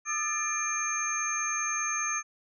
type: tone cluster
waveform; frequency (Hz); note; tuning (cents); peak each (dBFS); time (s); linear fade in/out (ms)
sine; 1213 / 1303 / 1755 / 2390 / 6360; D#6 / E6 / A6 / D7 / G8; -44 / -20 / -5 / +30 / +24; -34 / -39 / -37 / -35 / -31; 0.05-2.23; 50
effects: none